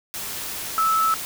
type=tone in noise; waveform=sine; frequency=1308 Hz; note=E6; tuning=14 cents flat; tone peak=-17 dBFS; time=0.78-1.14 s; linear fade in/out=0 ms; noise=white; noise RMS=-31 dBFS; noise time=0.14-1.25 s; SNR=+11 dB; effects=none